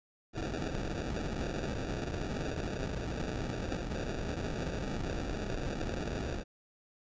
pink noise with sample-and-hold, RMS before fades -36 dBFS, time 0.33-6.44 s, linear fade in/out 50 ms, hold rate 1050 Hz, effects resampled to 16000 Hz

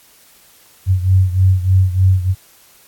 sine beating tone pair, 92.9 / 96.2 Hz, F#2 / G2, +7 / -32 cents, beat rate 3.3 Hz, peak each -11 / -15 dBFS, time 0.86-2.35 s, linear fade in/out 50 ms, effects white hiss -48 dBFS RMS until 2.87 s + AAC 64 kbps

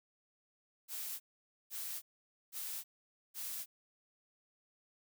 blue noise bursts, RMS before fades -42 dBFS, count 4, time 0.88-3.66 s, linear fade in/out 50 ms, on 320 ms, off 500 ms, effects none

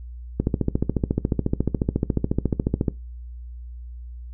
click train, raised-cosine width 3 ms, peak -7 dBFS, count 36, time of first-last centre 0.4-2.882 s, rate 14.1 Hz, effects noise-tail reverb RT60 0.2 s tail -19 dB re dry + added 60 Hz sine -34 dBFS peak until 4.33 s

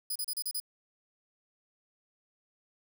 5% pulse tone bursts, 4978 Hz, D#8, in tune, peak -25 dBFS, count 6, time 0.1-0.601 s, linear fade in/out 5 ms, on 56 ms, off 33 ms, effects none

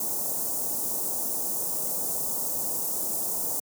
white band-stop noise, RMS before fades -29 dBFS, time 0-3.6 s, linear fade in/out 5 ms, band 860 to 6900 Hz, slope 24 dB/octave, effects high-pass 150 Hz 12 dB/octave

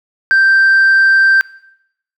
sine tone with tanh clipping, 1568 Hz, G6, in tune, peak -7 dBFS, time 0.31-1.41 s, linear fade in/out 0 ms, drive 1 dB, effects noise-tail reverb RT60 0.8 s tail -21 dB re dry

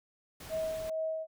pink noise, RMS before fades -47 dBFS, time 0.4-0.9 s, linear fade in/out 5 ms
sine tone with tremolo, 638 Hz, D#5, 43 cents sharp, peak -30 dBFS, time 0.49-1.27 s, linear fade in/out 50 ms, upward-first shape sine, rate 2.3 Hz, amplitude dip 45%
effects none

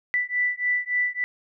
sine beating tone pair, 1975.5 / 1979 Hz, B6 / B6, 0 / +3 cents, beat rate 3.5 Hz, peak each -25 dBFS, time 0.14-1.24 s, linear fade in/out 0 ms, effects none

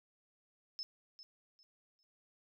sine tone with echo, 5230 Hz, E8, 15 cents flat, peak -39 dBFS, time 0.79-0.83 s, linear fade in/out 0 ms, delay 400 ms, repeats 3, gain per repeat -12 dB, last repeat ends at 2.03 s, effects none

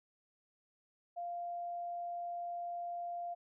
sine tone, 696 Hz, F5, 6 cents flat, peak -38 dBFS, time 1.16-3.35 s, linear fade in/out 20 ms, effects none

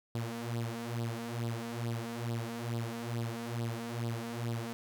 sawtooth tone with flanger, 116.9 Hz, A#2, 5 cents sharp, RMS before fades -37 dBFS, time 0.15-4.73 s, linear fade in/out 0 ms, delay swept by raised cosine 0.22 to 4.52 ms, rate 2.3 Hz, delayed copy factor +0.7, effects none

